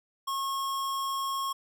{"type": "tone", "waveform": "square", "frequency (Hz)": 1088, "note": "C#6", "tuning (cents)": -33, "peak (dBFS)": -30, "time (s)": [0.27, 1.53], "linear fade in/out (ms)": 10, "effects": []}